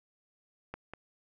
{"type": "clicks", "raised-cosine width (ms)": 0.5, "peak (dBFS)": [-24, -27], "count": 2, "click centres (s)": [0.74, 0.936], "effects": []}